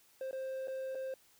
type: tone with dropouts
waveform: triangle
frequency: 527 Hz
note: C5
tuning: 12 cents sharp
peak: -35 dBFS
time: 0.21-1.14 s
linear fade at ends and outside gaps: 2 ms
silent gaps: 0.311-0.329 / 0.674-0.681 / 0.949-0.953 s
effects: white hiss -66 dBFS RMS until 1.39 s